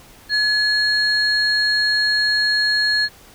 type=tone pair together; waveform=sine; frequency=1701 / 4290 Hz; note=G#6 / C8; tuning=+41 / +42 cents; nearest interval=octave + major third; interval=1601 cents; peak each=-17 dBFS; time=0.29-3.09 s; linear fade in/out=50 ms; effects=tanh soft clip ceiling -9 dBFS + pink hiss -46 dBFS RMS until 3.34 s